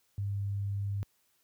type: tone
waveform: sine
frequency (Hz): 100.2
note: G2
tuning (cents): +38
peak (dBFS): -30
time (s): 0.18-1.03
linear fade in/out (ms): 0
effects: white hiss -72 dBFS RMS until 1.43 s + high-pass 60 Hz 12 dB/octave